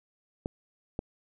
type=clicks; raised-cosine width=2 ms; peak=-18 dBFS; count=2; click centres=0.459 / 0.991 s; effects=none